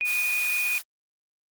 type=tone; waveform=sine; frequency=2466 Hz; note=D#7; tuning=16 cents flat; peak=-23 dBFS; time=0.01-0.78 s; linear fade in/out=0 ms
type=high-pass noise; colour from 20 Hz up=white; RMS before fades=-32 dBFS; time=0.04-0.83 s; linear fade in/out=50 ms; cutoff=980 Hz; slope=12 dB/octave
effects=Opus 24 kbps